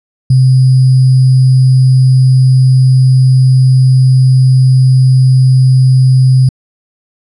sine tone with sample-and-hold, 130 Hz, C3, 11 cents flat, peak -3 dBFS, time 0.3-6.49 s, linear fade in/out 5 ms, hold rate 4900 Hz, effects resampled to 24000 Hz

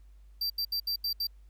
square tone bursts at uneven times, 4694 Hz, D8, 2 cents flat, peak -29 dBFS, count 6, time 0.41-0.5 / 0.58-0.65 / 0.72-0.8 / 0.87-0.96 / 1.04-1.13 / 1.2-1.27 s, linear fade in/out 5 ms, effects added 50 Hz sine -51 dBFS peak until 1.49 s + pink hiss -74 dBFS RMS until 1.49 s

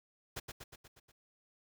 pink noise with echo, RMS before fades -41 dBFS, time 0.36-0.4 s, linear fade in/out 10 ms, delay 120 ms, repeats 6, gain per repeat -4 dB, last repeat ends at 1.12 s, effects none

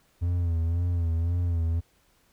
triangle tone with vibrato, 85 Hz, F2, 46 cents flat, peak -21 dBFS, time 0.21-1.81 s, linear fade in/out 20 ms, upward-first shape sine, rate 1.9 Hz, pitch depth 62 cents each way, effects pink hiss -65 dBFS RMS until 2.32 s

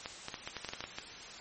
clicks, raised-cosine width 0.2 ms, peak -20 dBFS, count 11, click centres 0.059 / 0.284 / 0.342 / 0.475 / 0.567 / 0.647 / 0.689 / 0.735 / 0.806 / 0.84 / 0.985 s, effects white hiss -47 dBFS RMS until 1.4 s + MP3 32 kbps

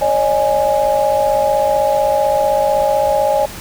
sine chord, C# suspended second, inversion none, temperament equal with one note detuned, 554.4 / 610.2 / 830.6 Hz, C#5 / D#5 / G#5, 0 / -34 / 0 cents, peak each -16 dBFS, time 0.01-3.46 s, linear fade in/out 10 ms, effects pink hiss -31 dBFS RMS until 3.6 s

